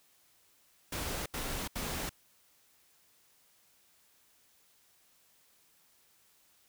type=noise bursts; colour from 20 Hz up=pink; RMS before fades=-37 dBFS; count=3; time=0.92-2.094 s; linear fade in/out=5 ms; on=340 ms; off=77 ms; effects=white hiss -67 dBFS RMS until 6.68 s